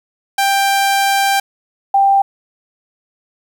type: tone pair in turn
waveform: sawtooth / sine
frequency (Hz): 789 / 789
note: G5 / G5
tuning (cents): +11 / +11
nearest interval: unison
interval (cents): 0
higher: neither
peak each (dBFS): -8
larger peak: neither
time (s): 0.38-1.4 / 1.94-2.22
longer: first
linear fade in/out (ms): 5
effects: 8-bit